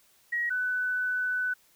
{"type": "tone pair in turn", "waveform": "sine", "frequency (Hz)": [1900, 1497.6], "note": ["A#6", "F#6"], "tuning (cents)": [33, 20], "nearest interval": "major third", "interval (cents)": 413, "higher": "first", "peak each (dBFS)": [-26, -26], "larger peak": "neither", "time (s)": [[0.32, 0.5], [0.5, 1.54]], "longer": "second", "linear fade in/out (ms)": 10, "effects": ["white hiss -63 dBFS RMS until 1.75 s"]}